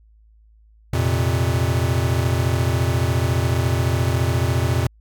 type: chord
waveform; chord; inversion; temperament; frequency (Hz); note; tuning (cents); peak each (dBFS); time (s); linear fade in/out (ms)
square; F suspended fourth; none; equal; 87.31 / 116.54 / 130.81; F2 / Bb2 / C3; 0 / 0 / 0; -22 / -22 / -24; 0.93-4.87; 5
effects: added 54 Hz sine -49 dBFS peak until 5 s

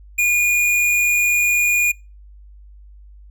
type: tone with hard clipping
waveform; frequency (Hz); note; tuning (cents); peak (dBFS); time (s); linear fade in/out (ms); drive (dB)
sine; 2436; D#7; -37; -15; 0.18-1.92; 10; 18
effects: noise-tail reverb RT60 0.3 s tail -26 dB re dry + added 50 Hz sine -40 dBFS peak until 3.3 s

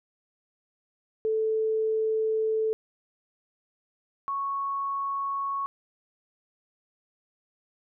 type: tone pair in turn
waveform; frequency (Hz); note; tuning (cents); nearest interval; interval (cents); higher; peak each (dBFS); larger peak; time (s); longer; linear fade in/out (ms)
sine; 439.1 / 1106.5; A4 / C#6; -4 / -3; octave + major third; 1601; second; -23 / -27; first; 1.25-2.73 / 4.28-5.66; first; 0
effects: none

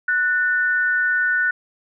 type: tone pair together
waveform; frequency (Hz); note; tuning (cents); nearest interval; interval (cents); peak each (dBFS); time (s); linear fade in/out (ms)
sine; 1480 / 1791.3; F#6 / A6; 0 / +31; minor third; 331; -17 / -24; 0.08-1.51; 5
effects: none

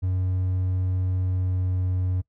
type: tone with pitch glide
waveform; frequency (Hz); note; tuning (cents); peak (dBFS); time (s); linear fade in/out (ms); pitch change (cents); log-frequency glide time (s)
triangle; 92.5 to 91.91; F#2 to F#2; 0 to -11; -20; 0.02-2.22; 20; -11; 1.13-1.84
effects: noise-tail reverb RT60 0.1 s tail -19 dB re dry

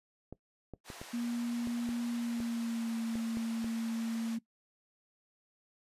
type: clicks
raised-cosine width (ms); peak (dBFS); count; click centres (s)
2; -30; 10; 0.326 / 0.737 / 0.902 / 1.015 / 1.672 / 1.89 / 2.403 / 3.155 / 3.371 / 3.644
type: band-pass noise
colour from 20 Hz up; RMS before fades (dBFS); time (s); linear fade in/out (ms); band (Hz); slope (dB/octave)
pink; -50; 0.84-4.39; 50; 620 to 11000; 12
type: tone with pitch glide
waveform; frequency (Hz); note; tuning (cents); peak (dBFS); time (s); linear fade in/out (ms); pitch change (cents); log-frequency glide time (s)
sine; 237.5 to 228; A#3 to A#3; +33 to -38; -32; 1.13-4.39; 10; -71; 2.09-3
effects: noise-tail reverb RT60 0.1 s tail -19 dB re dry + resampled to 32000 Hz

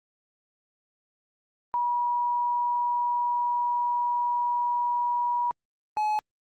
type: tone pair in turn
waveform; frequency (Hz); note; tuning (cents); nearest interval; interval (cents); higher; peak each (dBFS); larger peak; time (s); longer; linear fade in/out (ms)
sine / triangle; 965 / 850.8; B5 / G#5; -40 / +42; major second; 218; first; -23 / -21; second; 1.74-5.51 / 5.97-6.19; first; 0
effects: Opus 32 kbps

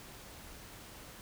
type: silence
effects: pink hiss -51 dBFS RMS until 1.21 s

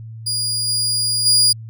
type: tone with level steps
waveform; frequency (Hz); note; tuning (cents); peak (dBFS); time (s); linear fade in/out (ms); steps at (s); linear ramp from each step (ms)
30% pulse; 4860; D#8; -42; -16 / -14 / -8; 0.26-1.53; 10; 0.67 / 1.25; 20
effects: added 112 Hz sine -31 dBFS peak until 1.69 s

